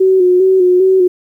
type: tone with vibrato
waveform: sine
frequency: 370 Hz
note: F#4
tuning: in tune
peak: -6 dBFS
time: 0-1.08 s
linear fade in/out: 10 ms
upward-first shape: square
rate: 2.5 Hz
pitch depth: 38 cents each way
effects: 8-bit